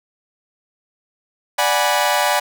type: chord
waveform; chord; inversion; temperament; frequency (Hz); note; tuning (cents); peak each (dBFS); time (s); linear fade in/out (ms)
sawtooth; G# half-diminished seventh; second; equal with one note detuned; 587.3 / 740 / 830.6 / 978.7; D5 / F#5 / G#5 / B5; 0 / 0 / 0 / -16; -17; 1.58-2.4; 10
effects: none